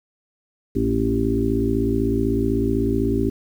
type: harmonic tone with a mistuned harmonic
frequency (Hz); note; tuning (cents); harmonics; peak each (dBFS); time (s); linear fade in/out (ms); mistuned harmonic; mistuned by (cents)
56; A1; +31; 1 / 2 / 4 / 5 / 6 / 7; -26 / -26 / -25 / -23 / -27 / -24; 0.75-3.3; 10; 4; +31
effects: 8-bit